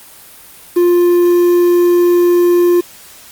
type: tone with quantisation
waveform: triangle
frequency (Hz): 350.7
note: F4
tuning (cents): +7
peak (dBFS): -5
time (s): 0.76-2.81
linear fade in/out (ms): 10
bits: 5
effects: white hiss -38 dBFS RMS until 3.31 s + Opus 32 kbps